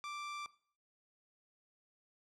sawtooth tone, 1175 Hz, D6, 1 cent sharp, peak -38 dBFS, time 0.04-0.46 s, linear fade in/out 0 ms, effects noise-tail reverb RT60 0.5 s tail -18 dB re dry + low-pass 6000 Hz 12 dB/octave

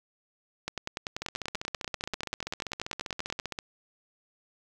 two click trains, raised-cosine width 0.2 ms, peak -17 / -15 dBFS, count 37 / 29, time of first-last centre 1.22-3.588 / 0.68-3.398 s, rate 15.2 / 10.3 Hz, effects 8-bit

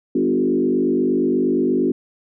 sine tone with frequency modulation, 311.1 Hz, D#4, in tune, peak -15 dBFS, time 0.15-1.92 s, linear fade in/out 5 ms, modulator 48.5 Hz, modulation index 1.8, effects none

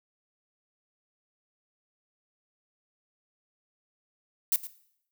violet noise with echo, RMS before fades -24 dBFS, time 4.52-4.56 s, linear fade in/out 2 ms, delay 110 ms, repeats 1, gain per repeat -15 dB, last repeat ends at 4.67 s, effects noise-tail reverb RT60 0.7 s tail -17 dB re dry

